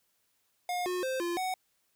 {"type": "tone with pitch steps", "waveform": "square", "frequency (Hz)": [715, 361.8, 522, 345.8, 745], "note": ["F5", "F#4", "C5", "F4", "F#5"], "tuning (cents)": [41, -39, -4, -17, 12], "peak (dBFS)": -31, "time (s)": [0.69, 1.54], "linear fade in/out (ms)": 2, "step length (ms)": 170, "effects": ["white hiss -74 dBFS RMS until 1.95 s"]}